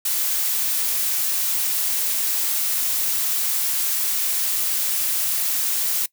blue noise, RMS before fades -22 dBFS, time 0.05-6.06 s, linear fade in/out 5 ms, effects noise-tail reverb RT60 0.1 s tail -22 dB re dry

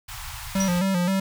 pink band-stop noise, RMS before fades -36 dBFS, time 0.08-0.8 s, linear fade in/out 10 ms, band 130 to 790 Hz, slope 48 dB/octave
square tone with vibrato, 184.6 Hz, F#3, 4 cents flat, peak -21 dBFS, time 0.55-1.2 s, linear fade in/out 5 ms, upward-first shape square, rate 3.8 Hz, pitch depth 77 cents each way
triangle tone with exponential decay, 5800 Hz, F#8, 35 cents flat, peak -22 dBFS, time 0.6-0.8 s, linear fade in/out 5 ms, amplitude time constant 42 ms
effects none

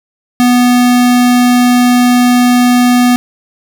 square tone, 246 Hz, B3, 7 cents flat, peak -6 dBFS, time 0.4-3.16 s, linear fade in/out 0 ms, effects none

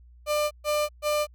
35% pulse tone bursts, 597 Hz, D5, 28 cents sharp, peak -21 dBFS, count 3, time 0.26-1.27 s, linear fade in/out 50 ms, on 250 ms, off 130 ms, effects added 60 Hz sine -49 dBFS peak until 1.34 s

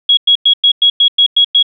sine tone bursts, 3322 Hz, G#7, in tune, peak -5 dBFS, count 9, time 0.09-1.628 s, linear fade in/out 5 ms, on 82 ms, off 100 ms, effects none

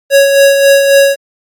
square tone with tremolo, 554.4 Hz, C#5, in tune, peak -3 dBFS, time 0.1-1.16 s, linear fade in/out 50 ms, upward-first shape sine, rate 3.7 Hz, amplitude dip 45%, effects AAC 64 kbps

